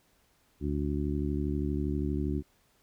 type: harmonic tone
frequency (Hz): 72.5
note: D2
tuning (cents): -22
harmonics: 1 / 2 / 3 / 4 / 5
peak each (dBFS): -32 / -35 / -36 / -34 / -37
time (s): 0.6-2.43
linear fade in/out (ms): 50
effects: pink hiss -68 dBFS RMS until 2.82 s